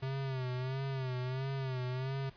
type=tone with vibrato; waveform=square; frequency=130.9 Hz; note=C3; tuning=1 cent sharp; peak=-35 dBFS; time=0.02-2.3 s; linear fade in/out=10 ms; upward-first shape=sine; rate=1.5 Hz; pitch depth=72 cents each way; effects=pink hiss -60 dBFS RMS until 2.36 s + resampled to 11025 Hz